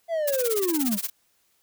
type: linear sweep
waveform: triangle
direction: down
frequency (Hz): 685 to 184.2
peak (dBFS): -21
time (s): 0.08-0.99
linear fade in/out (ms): 50
type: noise with tremolo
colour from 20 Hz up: blue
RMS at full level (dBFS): -26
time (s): 0.27-1.1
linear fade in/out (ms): 10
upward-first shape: sine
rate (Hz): 17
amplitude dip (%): 95
effects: white hiss -67 dBFS RMS until 1.62 s